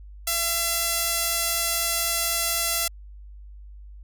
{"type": "tone with band-pass filter", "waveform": "sawtooth", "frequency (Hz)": 676, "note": "E5", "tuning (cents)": 43, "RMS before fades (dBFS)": -25, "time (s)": [0.27, 2.88], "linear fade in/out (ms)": 5, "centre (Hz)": 12000, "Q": 0.59, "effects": ["added 50 Hz sine -40 dBFS peak until 4.03 s"]}